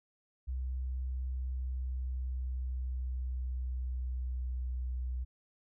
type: tone with pitch glide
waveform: sine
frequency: 64 to 62.54 Hz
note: C2 to B1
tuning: -38 to +22 cents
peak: -33 dBFS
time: 0.47-5.25 s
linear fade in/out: 20 ms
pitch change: -40 cents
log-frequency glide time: 1.29-4.7 s
effects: none